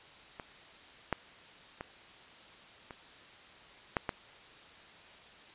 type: clicks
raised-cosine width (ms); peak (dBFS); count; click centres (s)
0.5; -26 / -14 / -24 / -29 / -13 / -17; 6; 0.398 / 1.127 / 1.809 / 2.908 / 3.968 / 4.092
effects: white hiss -54 dBFS RMS until 5.54 s + resampled to 8000 Hz